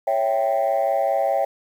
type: chord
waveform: sine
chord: C# diminished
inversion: none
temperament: equal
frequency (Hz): 554.4 / 659.3 / 784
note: C#5 / E5 / G5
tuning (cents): 0 / 0 / 0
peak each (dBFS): -21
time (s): 0.07-1.45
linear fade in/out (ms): 5
effects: tanh soft clip ceiling -13 dBFS + 8-bit